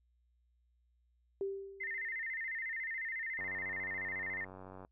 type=tone with exponential decay; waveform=sine; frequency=392 Hz; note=G4; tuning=in tune; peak=-32 dBFS; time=1.41-2.2 s; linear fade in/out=1 ms; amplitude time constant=170 ms
type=tone with vibrato; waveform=sine; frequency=1939 Hz; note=B6; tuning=32 cents flat; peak=-37 dBFS; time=1.8-4.45 s; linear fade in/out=10 ms; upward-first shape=square; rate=14 Hz; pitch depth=110 cents each way
type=click train; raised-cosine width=1 ms; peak=-36 dBFS; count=138; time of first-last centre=3.39-4.849 s; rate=93.9 Hz
effects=noise-tail reverb RT60 0.1 s tail -25 dB re dry + added 60 Hz sine -70 dBFS peak until 4.91 s